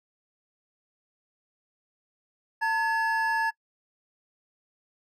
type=tone pair together; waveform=triangle; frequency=899 / 1700 Hz; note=A5 / G#6; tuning=+37 / +40 cents; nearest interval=major seventh; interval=1103 cents; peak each=-24 dBFS; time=2.61-3.51 s; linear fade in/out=20 ms; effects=noise-tail reverb RT60 0.1 s tail -24 dB re dry

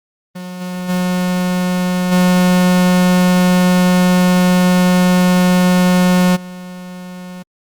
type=tone with level steps; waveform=45% pulse; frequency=181 Hz; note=F#3; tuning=38 cents flat; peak=-25 / -21 / -14 / -9 / -28 dBFS; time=0.35-7.43 s; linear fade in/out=10 ms; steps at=0.6 / 0.88 / 2.11 / 6.35 s; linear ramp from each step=20 ms; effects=Opus 24 kbps

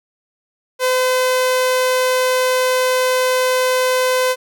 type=tone; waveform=sawtooth; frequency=510 Hz; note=C5; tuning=44 cents flat; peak=-10 dBFS; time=0.79-4.36 s; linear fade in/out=50 ms; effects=none

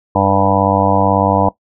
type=harmonic tone with a mistuned harmonic; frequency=98.2 Hz; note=G2; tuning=4 cents sharp; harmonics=1 / 2 / 3 / 5 / 6 / 7 / 8 / 9 / 10; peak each=-19 / -19 / -19 / -19 / -19 / -19 / -19 / -19 / -19 dBFS; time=0.15-1.49 s; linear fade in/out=5 ms; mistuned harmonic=1; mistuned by=-33 cents; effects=noise-tail reverb RT60 0.1 s tail -17 dB re dry

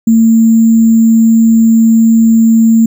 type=tone with sample-and-hold; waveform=sine; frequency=225.7 Hz; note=A3; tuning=44 cents sharp; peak=-3 dBFS; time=0.07-2.86 s; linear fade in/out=5 ms; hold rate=7350 Hz; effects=none

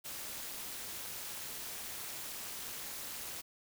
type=noise with amplitude modulation; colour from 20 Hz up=white; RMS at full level=-40 dBFS; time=0.04-3.42 s; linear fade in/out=20 ms; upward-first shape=sine; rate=266 Hz; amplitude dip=75%; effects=none

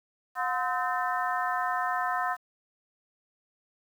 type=harmonic tone with a mistuned harmonic; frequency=257 Hz; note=C4; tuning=31 cents flat; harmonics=3 / 4 / 5 / 6 / 7; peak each=-31 / -31 / -33 / -37 / -35 dBFS; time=0.35-2.37 s; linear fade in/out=50 ms; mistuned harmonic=3; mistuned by=-110 cents; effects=9-bit

